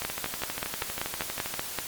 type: two click trains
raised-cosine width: 0.3 ms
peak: -15 / -12 dBFS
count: 20 / 10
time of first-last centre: 0.02-1.54 / 0.05-1.787 s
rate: 12.5 / 5.18 Hz
effects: white hiss -37 dBFS RMS until 1.87 s + Opus 48 kbps